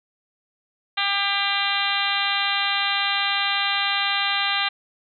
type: harmonic tone with a mistuned harmonic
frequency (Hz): 399.4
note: G4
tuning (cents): +32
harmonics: 2 / 3 / 4 / 5 / 6 / 7 / 8 / 9 / 10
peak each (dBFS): -29 / -29 / -29 / -29 / -29 / -29 / -29 / -29 / -29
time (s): 0.97-4.69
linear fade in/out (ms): 10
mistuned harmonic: 6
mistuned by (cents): -18
effects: none